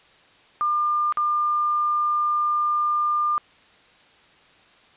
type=tone with dropouts; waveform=sine; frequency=1200 Hz; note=D6; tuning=37 cents sharp; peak=-19 dBFS; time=0.61-3.38 s; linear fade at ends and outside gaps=0 ms; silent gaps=1.124-1.172 s; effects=white hiss -54 dBFS RMS until 4.96 s + resampled to 8000 Hz